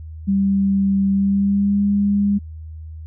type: tone with pitch glide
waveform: sine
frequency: 196 to 202.2 Hz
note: G3 to G#3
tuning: 0 to -46 cents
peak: -14 dBFS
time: 0.27-2.39 s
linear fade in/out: 20 ms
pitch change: +54 cents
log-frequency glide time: 1.12-1.82 s
effects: added 79 Hz sine -31 dBFS peak until 3.06 s